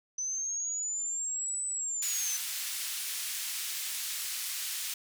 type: linear two-way sweep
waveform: sine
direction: up then down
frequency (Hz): 6050 to 8030 to 6050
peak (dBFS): -31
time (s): 0.18-2.37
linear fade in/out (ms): 5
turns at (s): 1.66
type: band-pass noise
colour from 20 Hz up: white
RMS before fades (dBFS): -36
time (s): 2.02-4.94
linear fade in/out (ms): 5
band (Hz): 2100 to 13000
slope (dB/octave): 12
effects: none